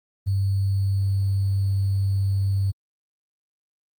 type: tone with sample-and-hold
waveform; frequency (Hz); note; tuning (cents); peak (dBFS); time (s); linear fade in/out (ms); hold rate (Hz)
sine; 97.8; G2; -4; -19; 0.26-2.72; 20; 4410
effects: Opus 24 kbps